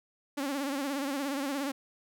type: tone with vibrato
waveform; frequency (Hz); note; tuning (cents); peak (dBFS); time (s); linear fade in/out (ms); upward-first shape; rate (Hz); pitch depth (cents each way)
sawtooth; 278; C#4; +5; -27; 0.37-1.72; 10; sine; 17; 84
effects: none